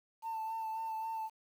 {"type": "tone with vibrato", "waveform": "sine", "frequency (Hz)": 890, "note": "A5", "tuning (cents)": 20, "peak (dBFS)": -34, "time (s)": [0.22, 1.3], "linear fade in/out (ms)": 50, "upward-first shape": "sine", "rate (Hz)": 3.7, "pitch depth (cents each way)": 21, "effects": ["tanh soft clip ceiling -34 dBFS", "10-bit"]}